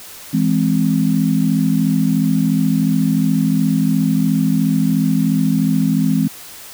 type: chord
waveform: sine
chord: E augmented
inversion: none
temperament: equal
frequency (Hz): 164.81 / 207.7 / 261.6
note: E3 / G#3 / B#3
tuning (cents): 0 / 0 / 0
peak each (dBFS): -17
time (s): 0.33-6.28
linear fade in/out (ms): 10
effects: white hiss -36 dBFS RMS until 6.73 s